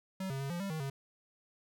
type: tone with pitch steps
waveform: square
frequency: 190 / 135.4 / 137.6 / 173.4 / 197.1 / 157.8 / 137 Hz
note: F#3 / C#3 / C#3 / F3 / G3 / D#3 / C#3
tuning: +46 / -40 / -12 / -12 / +10 / +25 / -20 cents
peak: -36 dBFS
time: 0.2-0.9 s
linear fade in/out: 5 ms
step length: 100 ms
effects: none